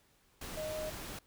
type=tone in noise; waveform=sine; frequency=620 Hz; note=D#5; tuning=6 cents flat; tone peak=-37 dBFS; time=0.57-0.9 s; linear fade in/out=5 ms; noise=pink; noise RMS=-44 dBFS; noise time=0.41-1.19 s; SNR=+4 dB; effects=pink hiss -69 dBFS RMS until 1.26 s